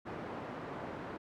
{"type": "band-pass noise", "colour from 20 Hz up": "pink", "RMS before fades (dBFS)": -43, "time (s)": [0.05, 1.18], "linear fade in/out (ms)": 20, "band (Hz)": [170, 1300], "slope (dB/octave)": 12, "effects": []}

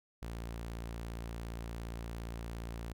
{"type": "tone", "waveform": "sawtooth", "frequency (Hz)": 57.3, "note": "A#1", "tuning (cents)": -29, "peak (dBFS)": -36, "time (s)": [0.22, 2.93], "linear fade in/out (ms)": 5, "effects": []}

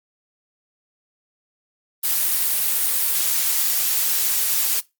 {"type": "noise", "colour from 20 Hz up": "blue", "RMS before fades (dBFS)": -20, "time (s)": [2.03, 4.81], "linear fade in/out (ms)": 20, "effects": ["noise-tail reverb RT60 0.2 s tail -20 dB re dry", "Opus 32 kbps"]}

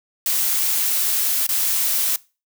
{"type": "noise with dropouts", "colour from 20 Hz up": "blue", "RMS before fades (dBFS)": -20, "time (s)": [0.26, 2.16], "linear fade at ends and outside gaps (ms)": 1, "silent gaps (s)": [1.466, 1.49], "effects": ["noise-tail reverb RT60 0.3 s tail -21 dB re dry"]}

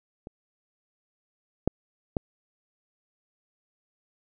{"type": "clicks", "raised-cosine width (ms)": 2, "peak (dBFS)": [-26, -8, -12], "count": 3, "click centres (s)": [0.271, 1.676, 2.168], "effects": []}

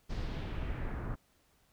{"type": "noise with low-pass filter sweep", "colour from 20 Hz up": "brown", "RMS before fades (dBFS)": -37, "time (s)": [0.09, 1.16], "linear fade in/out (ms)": 20, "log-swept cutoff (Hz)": [5200, 1300], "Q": 1.8, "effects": ["pink hiss -70 dBFS RMS until 1.72 s"]}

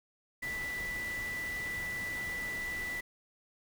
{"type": "tone in noise", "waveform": "sine", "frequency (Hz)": 1975.5, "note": "B6", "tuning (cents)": 0, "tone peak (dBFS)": -35, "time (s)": [0.42, 3.01], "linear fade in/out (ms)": 10, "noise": "pink", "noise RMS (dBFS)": -45, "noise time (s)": [0.42, 3.01], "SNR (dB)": 7, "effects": []}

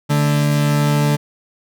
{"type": "tone pair together", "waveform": "40% pulse", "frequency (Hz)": [146.3, 219.2], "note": ["D3", "A3"], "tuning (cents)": [-6, -6], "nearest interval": "perfect fifth", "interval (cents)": 700, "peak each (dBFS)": [-13, -22], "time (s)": [0.09, 1.17], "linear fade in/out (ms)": 20, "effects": []}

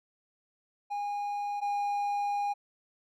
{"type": "tone pair in turn", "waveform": "triangle", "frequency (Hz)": [818, 814.7], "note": ["G#5", "G#5"], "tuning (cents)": [-26, -33], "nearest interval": "unison", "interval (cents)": 7, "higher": "first", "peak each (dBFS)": [-29, -26], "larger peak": "second", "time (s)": [[0.9, 1.61], [1.61, 2.54]], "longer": "second", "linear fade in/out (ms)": 20, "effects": []}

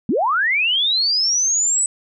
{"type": "linear sweep", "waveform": "sine", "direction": "up", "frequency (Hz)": [177.5, 8060], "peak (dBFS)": -15, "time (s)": [0.09, 1.86], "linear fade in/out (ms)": 2, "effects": []}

